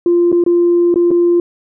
sine tone with dropouts, 347 Hz, F4, 11 cents flat, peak -7 dBFS, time 0.06-1.4 s, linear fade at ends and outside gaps 2 ms, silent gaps 0.318-0.326 / 0.439-0.463 / 0.942-0.958 / 1.107-1.113 s, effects tanh soft clip ceiling -4 dBFS

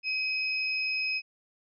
sine tone pair together, 2527 / 5136 Hz, D#7 / E8, +26 / -46 cents, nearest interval octave, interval 1228 cents, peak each -28 / -35 dBFS, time 0.03-1.22 s, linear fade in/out 50 ms, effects none

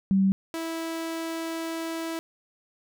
sine / sawtooth tone pair in turn, 193.2 / 327.8 Hz, G3 / E4, -25 / -10 cents, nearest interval major sixth, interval 915 cents, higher second, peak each -18 / -26 dBFS, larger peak first, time 0.11-0.32 / 0.54-2.19 s, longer second, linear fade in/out 0 ms, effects none

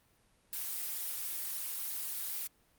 blue noise, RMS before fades -38 dBFS, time 0.53-2.47 s, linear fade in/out 0 ms, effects pink hiss -69 dBFS RMS until 2.78 s + Opus 32 kbps

